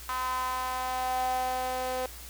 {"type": "tone with high-pass filter sweep", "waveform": "sawtooth", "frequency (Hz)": 255.5, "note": "C4", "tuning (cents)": -41, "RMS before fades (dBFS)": -31, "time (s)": [0.09, 2.06], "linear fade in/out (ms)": 2, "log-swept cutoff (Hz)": [1100, 590], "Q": 5.9, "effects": ["added 60 Hz sine -46 dBFS peak until 2.29 s", "white hiss -46 dBFS RMS until 2.29 s"]}